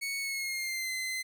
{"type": "tone with pitch glide", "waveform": "sawtooth", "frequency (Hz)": [2217, 2057], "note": ["C#7", "C7"], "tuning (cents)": [0, -30], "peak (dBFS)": -29, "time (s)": [0.01, 1.23], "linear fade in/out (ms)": 20, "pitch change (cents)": -130, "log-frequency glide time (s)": [0.19, 0.91], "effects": []}